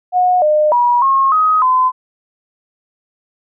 sine tone with pitch steps, 727 / 607 / 966 / 1081 / 1259 / 1022 Hz, F#5 / D#5 / B5 / C#6 / D#6 / C6, -31 / -43 / -39 / -44 / +20 / -41 cents, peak -9 dBFS, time 0.12-1.92 s, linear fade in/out 50 ms, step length 300 ms, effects none

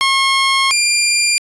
15% pulse tone pair in turn, 1080 / 2392 Hz, C#6 / D7, -45 / +31 cents, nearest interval octave + major second, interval 1376 cents, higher second, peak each -5 / -5 dBFS, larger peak neither, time 0.01-0.71 / 0.71-1.38 s, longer first, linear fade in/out 0 ms, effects resampled to 22050 Hz

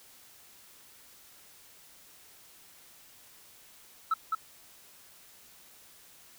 sine tone with echo, 1311 Hz, E6, 10 cents flat, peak -22 dBFS, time 4.11-4.14 s, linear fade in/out 5 ms, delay 210 ms, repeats 1, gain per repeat -3 dB, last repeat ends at 4.35 s, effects tanh soft clip ceiling -21 dBFS + white hiss -56 dBFS RMS until 6.38 s

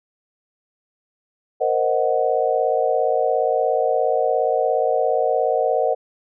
sine chord, C half-diminished seventh, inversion third, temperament equal, 466.2 / 523.3 / 622.3 / 740 Hz, Bb4 / C5 / Eb5 / Gb5, 0 / 0 / 0 / 0 cents, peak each -22 dBFS, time 1.6-5.95 s, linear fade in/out 20 ms, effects none

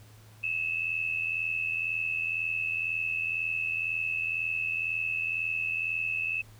sine tone pair together, 2576 / 2658 Hz, E7 / E7, -41 / +14 cents, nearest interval minor second, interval 55 cents, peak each -30 / -32 dBFS, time 0.43-6.42 s, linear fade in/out 10 ms, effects added 108 Hz sine -51 dBFS peak until 6.59 s + pink hiss -58 dBFS RMS until 6.59 s

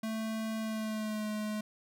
square tone with pitch glide, 220.9 to 212.8 Hz, A3 to G#3, +7 to +42 cents, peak -34 dBFS, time 0.03-1.61 s, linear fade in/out 5 ms, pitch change -65 cents, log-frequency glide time 0.59-1.29 s, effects none

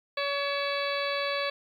harmonic tone with a mistuned harmonic, 565 Hz, C#5, 33 cents sharp, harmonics 1 / 2 / 3 / 4 / 5 / 6 / 7 / 8, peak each -31 / -34 / -36 / -37 / -38 / -39 / -39 / -40 dBFS, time 0.17-1.5 s, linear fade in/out 5 ms, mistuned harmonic 5, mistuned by -110 cents, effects 10-bit

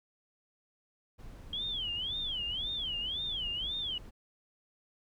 brown noise, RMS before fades -47 dBFS, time 1.18-4.11 s, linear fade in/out 20 ms
sine tone with vibrato, 3200 Hz, G7, 35 cents sharp, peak -33 dBFS, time 1.53-3.98 s, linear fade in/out 2 ms, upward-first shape sine, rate 1.9 Hz, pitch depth 230 cents each way
effects none

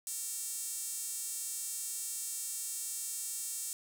sawtooth tone with high-pass filter, 459.3 Hz, A#4, 26 cents flat, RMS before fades -39 dBFS, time 0.07-3.73 s, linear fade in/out 0 ms, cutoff 8000 Hz, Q 2.4, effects none

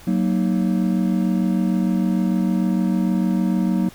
triangle chord, D# minor, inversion first, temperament just, 186.68 / 233.3 / 311.1 Hz, F#3 / A#3 / D#4, +16 / +2 / 0 cents, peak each -17 / -20 / -23 dBFS, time 0.07-3.89 s, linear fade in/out 5 ms, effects pink hiss -45 dBFS RMS until 3.94 s

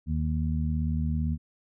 harmonic tone, 77.78 Hz, D#2, in tune, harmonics 1 / 2 / 3, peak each -27 / -30 / -32 dBFS, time 0.06-1.38 s, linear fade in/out 50 ms, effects none

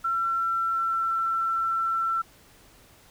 sine tone with pitch glide, 1352 to 1343.4 Hz, E6 to E6, +43 to +32 cents, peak -23 dBFS, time 0.04-2.22 s, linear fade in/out 10 ms, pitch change -11 cents, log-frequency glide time 0.39-1.11 s, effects pink hiss -55 dBFS RMS until 3.1 s

